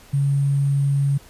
sine tone with sample-and-hold, 140 Hz, C#3, 18 cents sharp, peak -16 dBFS, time 0.13-1.18 s, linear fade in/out 10 ms, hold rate 8820 Hz, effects pink hiss -48 dBFS RMS until 1.29 s + resampled to 32000 Hz

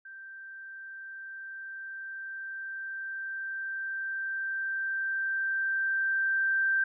sine tone with level ramp, 1568 Hz, G6, in tune, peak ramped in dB -43 to -23 dBFS, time 0.05-6.84 s, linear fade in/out 5 ms, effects none

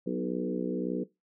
harmonic tone with a mistuned harmonic, 61.74 Hz, B1, in tune, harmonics 3 / 4 / 5 / 6 / 7 / 8, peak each -34 / -35 / -36 / -37 / -37 / -38 dBFS, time 0.06-1.04 s, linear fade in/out 10 ms, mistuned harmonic 5, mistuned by +20 cents, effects noise-tail reverb RT60 0.2 s tail -19 dB re dry

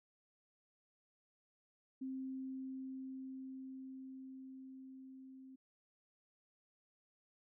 sine tone with level ramp, 263.3 Hz, C4, 11 cents sharp, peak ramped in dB -40 to -53 dBFS, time 2.01-5.56 s, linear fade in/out 10 ms, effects none

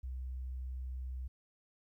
sine tone, 63.8 Hz, C2, 43 cents flat, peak -38 dBFS, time 0.03-1.28 s, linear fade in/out 10 ms, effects 13-bit

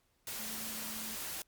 sine tone in noise, 219.7 Hz, A3, 2 cents flat, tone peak -49 dBFS, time 0.39-1.15 s, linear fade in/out 2 ms, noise white, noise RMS -41 dBFS, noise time 0.27-1.42 s, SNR -11 dB, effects pink hiss -75 dBFS RMS until 1.47 s + Opus 48 kbps

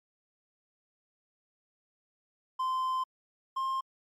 triangle tone pair in turn, 1036 / 1060.2 Hz, C6 / C6, -17 / +23 cents, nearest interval unison, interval 40 cents, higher second, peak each -26 / -27 dBFS, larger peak first, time 2.59-3.04 / 3.56-3.81 s, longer first, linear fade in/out 10 ms, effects MP3 96 kbps

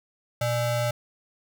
square ring-modulated tone, 359.2 Hz, F4, 49 cents sharp, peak -21 dBFS, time 0.41-0.91 s, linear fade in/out 5 ms, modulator 239 Hz, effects 10-bit

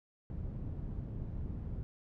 white low-pass noise, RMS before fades -40 dBFS, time 0.3-1.83 s, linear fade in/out 0 ms, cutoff 120 Hz, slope 12 dB/octave, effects none

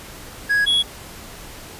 triangle tone pair in turn, 1661.2 / 3351 Hz, G#6 / G#7, 0 / +15 cents, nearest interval octave, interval 1215 cents, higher second, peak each -13 / -13 dBFS, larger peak neither, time 0.49-0.66 / 0.66-0.83 s, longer neither, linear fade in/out 20 ms, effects pink hiss -38 dBFS RMS until 1.79 s + resampled to 32000 Hz

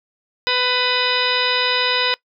harmonic tone with a mistuned harmonic, 498.3 Hz, B4, 15 cents sharp, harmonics 1 / 2 / 3 / 4 / 5 / 6 / 7 / 8 / 10, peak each -25 / -25 / -25 / -25 / -25 / -25 / -25 / -25 / -25 dBFS, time 0.47-2.14 s, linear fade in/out 0 ms, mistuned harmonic 7, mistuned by +70 cents, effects noise-tail reverb RT60 0.1 s tail -22 dB re dry

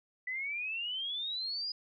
sine exponential sweep, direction up, 1975.5 to 4978 Hz, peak -34 dBFS, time 0.27-1.72 s, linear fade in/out 5 ms, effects none

